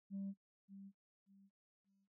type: tone with echo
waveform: sine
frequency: 196.2 Hz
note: G3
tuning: 2 cents sharp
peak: -40 dBFS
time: 0.1-0.34 s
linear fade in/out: 50 ms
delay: 580 ms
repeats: 3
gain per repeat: -12 dB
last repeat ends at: 2.08 s
effects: noise-tail reverb RT60 0.1 s tail -18 dB re dry + tanh soft clip ceiling -39 dBFS